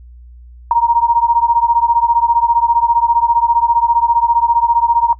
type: beating tone pair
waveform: sine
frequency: 932.3 / 947.3 Hz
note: A#5 / A#5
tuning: 0 / +28 cents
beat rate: 15 Hz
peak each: -12 dBFS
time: 0.71-5.13 s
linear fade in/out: 2 ms
effects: noise-tail reverb RT60 0.1 s tail -18 dB re dry + added 60 Hz sine -35 dBFS peak until 5.19 s